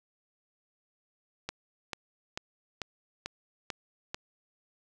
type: click train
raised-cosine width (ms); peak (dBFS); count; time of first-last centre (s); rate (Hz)
0.2; -17; 7; 1.49-4.145; 2.26
effects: none